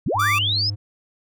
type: linear sweep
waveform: sine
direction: up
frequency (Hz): 73.42 to 5274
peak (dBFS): -19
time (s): 0.06-0.7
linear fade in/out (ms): 5
type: tone with vibrato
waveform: triangle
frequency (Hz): 102.1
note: G#2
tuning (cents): -29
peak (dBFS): -23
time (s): 0.14-0.76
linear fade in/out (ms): 20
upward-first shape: sine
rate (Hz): 17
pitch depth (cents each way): 32
type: tone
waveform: 45% pulse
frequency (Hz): 1174.7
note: D6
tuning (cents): 0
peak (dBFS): -20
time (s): 0.19-0.39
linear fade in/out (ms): 10
effects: none